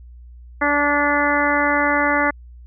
harmonic tone, 290 Hz, D4, 22 cents flat, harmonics 1 / 2 / 3 / 4 / 5 / 6 / 7, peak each -23 / -23 / -23 / -23 / -23 / -23 / -23 dBFS, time 0.61-2.31 s, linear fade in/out 10 ms, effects added 60 Hz sine -38 dBFS peak until 2.66 s

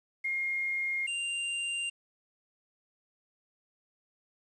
sine / square tone pair in turn, 2134 / 2787 Hz, C7 / F7, +34 / -4 cents, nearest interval perfect fourth, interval 462 cents, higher second, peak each -29 / -32 dBFS, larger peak first, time 0.24-1.07 / 1.07-1.9 s, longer neither, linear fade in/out 10 ms, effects resampled to 24000 Hz + 10-bit

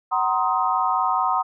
sine chord, C half-diminished seventh, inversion second, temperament just, 753.5 / 941.9 / 1046.5 / 1255.8 Hz, Gb5 / Bb5 / C6 / Eb6, +31 / +18 / 0 / +16 cents, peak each -24 dBFS, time 0.11-1.43 s, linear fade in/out 20 ms, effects none

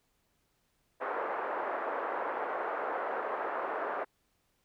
pink band-pass noise, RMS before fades -35 dBFS, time 1-4.05 s, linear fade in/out 20 ms, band 440 to 1500 Hz, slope 24 dB/octave, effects pink hiss -75 dBFS RMS until 4.64 s

